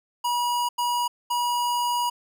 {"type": "tone bursts at uneven times", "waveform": "square", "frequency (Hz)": 966, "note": "B5", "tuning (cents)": -39, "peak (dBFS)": -23, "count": 3, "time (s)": [[0.24, 0.69], [0.78, 1.08], [1.3, 2.1]], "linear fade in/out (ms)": 10, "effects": []}